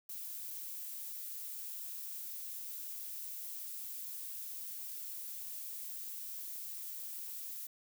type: noise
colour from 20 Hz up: violet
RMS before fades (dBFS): -44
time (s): 0.09-7.67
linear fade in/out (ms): 5
effects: none